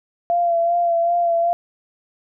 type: tone with vibrato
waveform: sine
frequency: 685 Hz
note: F5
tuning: 34 cents flat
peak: -15 dBFS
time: 0.3-1.53 s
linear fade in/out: 0 ms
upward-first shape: sine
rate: 2.6 Hz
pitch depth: 29 cents each way
effects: none